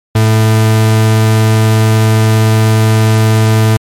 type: tone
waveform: 40% pulse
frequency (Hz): 110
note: A2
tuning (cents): 0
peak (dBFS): -5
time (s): 0.15-3.77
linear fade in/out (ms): 5
effects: MP3 64 kbps